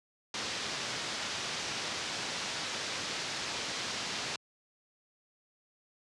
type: low-pass noise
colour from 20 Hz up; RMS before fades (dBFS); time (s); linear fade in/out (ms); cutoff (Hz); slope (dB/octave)
white; -37; 0.34-4.36; 2; 5800; 24
effects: high-pass 100 Hz 12 dB/octave + resampled to 24000 Hz